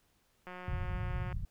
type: click train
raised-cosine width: 0.5 ms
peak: -31 dBFS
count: 156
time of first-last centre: 0.47-1.326 s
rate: 181 Hz
type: low-pass noise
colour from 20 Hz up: pink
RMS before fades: -36 dBFS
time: 0.68-1.45 s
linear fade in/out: 2 ms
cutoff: 160 Hz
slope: 48 dB/octave
effects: pink hiss -72 dBFS RMS until 1.5 s